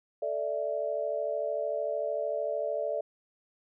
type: chord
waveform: sine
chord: A suspended fourth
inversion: none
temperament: just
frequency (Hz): 440 / 586.7 / 660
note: A4 / D5 / E5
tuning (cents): 0 / -2 / +2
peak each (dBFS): -36 / -31 / -34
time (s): 0.22-3.01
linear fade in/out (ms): 5
effects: none